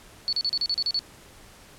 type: tone bursts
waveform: sine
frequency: 4435 Hz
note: C#8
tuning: in tune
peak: -22 dBFS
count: 9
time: 0.28-0.991 s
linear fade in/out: 0 ms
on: 47 ms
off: 36 ms
effects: pink hiss -50 dBFS RMS until 1.78 s + low-pass 12000 Hz 12 dB/octave